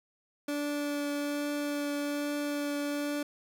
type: tone with vibrato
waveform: 30% pulse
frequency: 290 Hz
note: D4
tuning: 22 cents flat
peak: -28 dBFS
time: 0.48-3.23 s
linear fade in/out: 5 ms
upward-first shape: triangle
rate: 1.2 Hz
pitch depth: 10 cents each way
effects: none